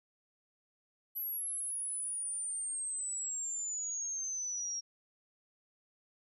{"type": "exponential sweep", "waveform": "sine", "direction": "down", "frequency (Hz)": [11820, 5588], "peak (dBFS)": -35, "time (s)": [1.15, 4.81], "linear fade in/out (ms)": 20, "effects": []}